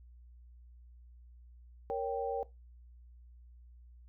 sine chord, G diminished, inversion first, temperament equal, 466.2 / 554.4 / 784 Hz, Bb4 / Db5 / G5, 0 / 0 / 0 cents, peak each -35 / -38 / -37 dBFS, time 1.9-2.43 s, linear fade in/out 0 ms, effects noise-tail reverb RT60 0.2 s tail -18 dB re dry + added 60 Hz sine -53 dBFS peak until 4.08 s

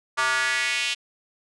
square tone with high-pass filter sweep, 130 Hz, C3, 11 cents flat, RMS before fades -24 dBFS, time 0.17-0.95 s, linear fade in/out 20 ms, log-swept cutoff 1200 to 2900 Hz, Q 2.8, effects resampled to 22050 Hz

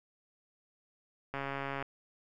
click train, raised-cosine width 0.5 ms, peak -22 dBFS, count 68, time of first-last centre 1.34-1.826 s, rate 138 Hz, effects none

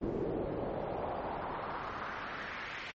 brown noise with band-pass filter sweep, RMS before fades -38 dBFS, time 0.01-2.92 s, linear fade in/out 20 ms, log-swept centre 360 to 2300 Hz, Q 1.9, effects MP3 32 kbps

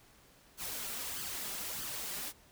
white noise with flanger, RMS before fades -40 dBFS, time 0.57-2.33 s, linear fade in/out 50 ms, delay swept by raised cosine 0.63 to 5.13 ms, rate 1.6 Hz, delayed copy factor +0.55, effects pink hiss -62 dBFS RMS until 2.51 s

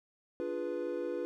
triangle chord, D diminished seventh, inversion none, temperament equal, 293.7 / 349.2 / 415.3 / 493.9 Hz, D4 / F4 / Ab4 / Cb5, 0 / 0 / 0 / 0 cents, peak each -40 / -36 / -40 / -35 dBFS, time 0.4-1.25 s, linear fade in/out 0 ms, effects none

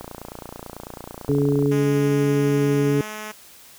click train, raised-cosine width 1 ms, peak -20 dBFS, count 49, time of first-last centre 0.01-1.659 s, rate 29.1 Hz
harmonic tone, 142.1 Hz, C#3, 43 cents sharp, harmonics 1 / 2 / 3, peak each -21 / -21 / -21 dBFS, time 1.29-3.01 s, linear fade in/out 0 ms
5% pulse tone with pitch glide, 207.1 to 213.8 Hz, G#3 to A3, -5 to -49 cents, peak -20 dBFS, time 1.71-3.32 s, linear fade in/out 10 ms, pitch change +56 cents, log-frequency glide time 2.87-3.06 s
effects white hiss -47 dBFS RMS until 3.78 s

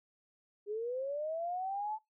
sine linear sweep, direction up, 403.3 to 880 Hz, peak -34 dBFS, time 0.66-1.99 s, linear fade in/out 50 ms, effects noise-tail reverb RT60 0.2 s tail -25 dB re dry

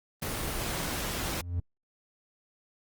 pink noise, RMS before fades -33 dBFS, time 0.22-1.41 s, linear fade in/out 2 ms
triangle tone with exponential growth, 87.31 Hz, F2, in tune, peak -23 dBFS, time 1.15-1.6 s, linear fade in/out 5 ms, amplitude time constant 96 ms
effects Opus 24 kbps

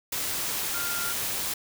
sine tone in noise, 1400 Hz, F6, 4 cents sharp, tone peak -33 dBFS, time 0.74-1.13 s, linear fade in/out 5 ms, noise white, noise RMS -30 dBFS, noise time 0.12-1.54 s, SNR -6 dB, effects none

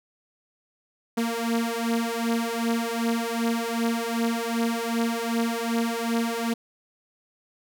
sawtooth beating tone pair, 230 / 232.6 Hz, A#3 / A#3, -23 / -4 cents, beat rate 2.6 Hz, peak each -23 dBFS, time 1.17-6.54 s, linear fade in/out 10 ms, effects none

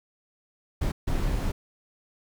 brown noise bursts at uneven times, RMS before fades -26 dBFS, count 2, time 0.81-0.92 / 1.07-1.52 s, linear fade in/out 10 ms, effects none

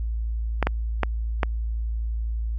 clicks, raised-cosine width 0.5 ms, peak -6 dBFS, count 4, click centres 0.627 / 0.67 / 1.033 / 1.432 s, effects added 56 Hz sine -24 dBFS peak until 2.58 s

